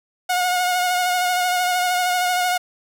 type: tone with vibrato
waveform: sawtooth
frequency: 723 Hz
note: F#5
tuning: 40 cents flat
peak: -14 dBFS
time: 0.29-2.58 s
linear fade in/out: 10 ms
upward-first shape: sine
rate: 13 Hz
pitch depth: 25 cents each way
effects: none